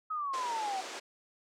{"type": "exponential sweep", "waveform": "sine", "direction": "down", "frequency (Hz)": [1285, 745], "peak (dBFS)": -32, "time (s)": [0.1, 0.81], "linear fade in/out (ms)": 10}
{"type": "band-pass noise", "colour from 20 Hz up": "pink", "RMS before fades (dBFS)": -43, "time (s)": [0.33, 1], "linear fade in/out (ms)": 10, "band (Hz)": [360, 7600], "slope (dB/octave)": 24}
{"effects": []}